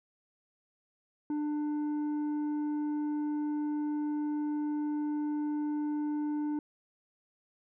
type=tone with tanh clipping; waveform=sine; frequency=297.8 Hz; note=D4; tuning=24 cents sharp; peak=-31 dBFS; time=1.3-6.59 s; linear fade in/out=2 ms; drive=6 dB; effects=none